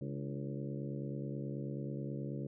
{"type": "harmonic tone with a mistuned harmonic", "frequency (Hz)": 69.3, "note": "C#2", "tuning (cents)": 0, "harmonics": [2, 3, 4, 5, 6, 7, 8], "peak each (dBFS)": [-40, -44, -46, -48, -50, -51, -52], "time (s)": [0.01, 2.47], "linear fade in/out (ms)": 5, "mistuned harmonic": 4, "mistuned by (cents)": 90, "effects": []}